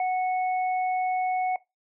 sine tone pair together, 740 / 2203 Hz, F#5 / C#7, 0 / -11 cents, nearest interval octave + perfect fifth, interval 1889 cents, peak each -23 / -35 dBFS, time 0-1.56 s, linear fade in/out 2 ms, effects noise-tail reverb RT60 0.2 s tail -20 dB re dry

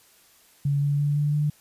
sine tone with pitch steps, 142 / 143.65 / 145.32 / 147.01 / 148.72 Hz, C#3 / D3 / D3 / D3 / D3, +42 / -38 / -18 / +2 / +22 cents, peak -20 dBFS, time 0.65-1.5 s, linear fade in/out 5 ms, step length 170 ms, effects white hiss -57 dBFS RMS until 1.6 s + resampled to 32000 Hz

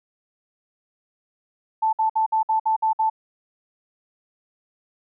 sine tone bursts, 880 Hz, A5, in tune, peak -17 dBFS, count 8, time 1.82-3.099 s, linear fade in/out 10 ms, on 110 ms, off 57 ms, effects none

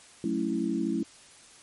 sine chord, F# minor seventh, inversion none, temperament equal, 185 / 220 / 277.2 / 329.6 Hz, F#3 / A3 / C#4 / E4, 0 / 0 / 0 / 0 cents, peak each -34 / -31 / -32 / -30 dBFS, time 0.24-1.03 s, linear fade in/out 2 ms, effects white hiss -53 dBFS RMS until 1.62 s + MP3 48 kbps

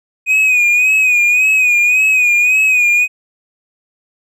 triangle tone with vibrato, 2489 Hz, D#7, in tune, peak -7 dBFS, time 0.26-3.08 s, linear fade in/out 50 ms, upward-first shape sine, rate 1.8 Hz, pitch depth 58 cents each way, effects none

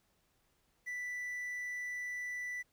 triangle tone with quantisation, 1975.5 Hz, B6, in tune, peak -36 dBFS, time 0.86-2.63 s, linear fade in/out 20 ms, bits 11, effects pink hiss -75 dBFS RMS until 2.72 s

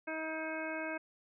harmonic tone with a mistuned harmonic, 317.3 Hz, D#4, 34 cents sharp, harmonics 1 / 2 / 3 / 4 / 5 / 7 / 8, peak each -42 / -41 / -47 / -50 / -42 / -45 / -48 dBFS, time 0.07-0.98 s, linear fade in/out 10 ms, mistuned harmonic 7, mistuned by -28 cents, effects none

